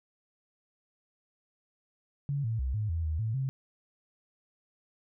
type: tone with pitch steps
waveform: sine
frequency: 141.5 / 112.9 / 64.8 / 106.7 / 82.6 / 78.3 / 110.9 / 133.5 Hz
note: C#3 / A2 / C2 / G#2 / E2 / D#2 / A2 / C3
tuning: +36 / +45 / -16 / +47 / +4 / +11 / +14 / +35 cents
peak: -28 dBFS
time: 2.29-3.49 s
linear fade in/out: 0 ms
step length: 150 ms
effects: none